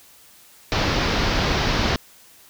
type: low-pass noise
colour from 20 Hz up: pink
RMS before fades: -21 dBFS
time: 0.72-1.96 s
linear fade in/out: 0 ms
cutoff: 5600 Hz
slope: 48 dB/octave
effects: white hiss -50 dBFS RMS until 2.49 s